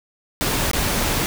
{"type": "noise with dropouts", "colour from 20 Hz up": "pink", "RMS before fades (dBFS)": -21, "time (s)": [0.41, 1.26], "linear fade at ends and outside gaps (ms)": 0, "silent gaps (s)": [0.713, 0.733], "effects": []}